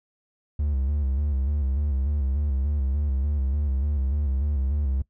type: tone with vibrato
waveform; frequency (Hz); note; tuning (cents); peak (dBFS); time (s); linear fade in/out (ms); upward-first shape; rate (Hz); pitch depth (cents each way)
triangle; 70; C#2; +18; -20; 0.59-5.02; 5; square; 3.4; 82
effects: noise-tail reverb RT60 0.1 s tail -20 dB re dry